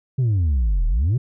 sine exponential two-way sweep, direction down then up, 136.6 to 37.64 to 136.6 Hz, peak -13 dBFS, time 0.18-1.18 s, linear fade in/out 10 ms, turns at 0.87 s, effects tanh soft clip ceiling -15 dBFS

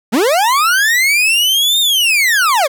40% pulse linear two-way sweep, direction up then down, 190.8 to 3707 to 507 Hz, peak -9 dBFS, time 0.12-2.68 s, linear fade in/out 20 ms, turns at 1.8 s, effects none

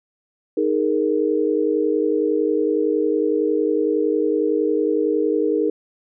sine chord, D# suspended fourth, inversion none, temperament equal, 311.1 / 415.3 / 466.2 Hz, D#4 / G#4 / A#4, 0 / 0 / 0 cents, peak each -21 dBFS, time 0.57-5.7 s, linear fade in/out 5 ms, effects none

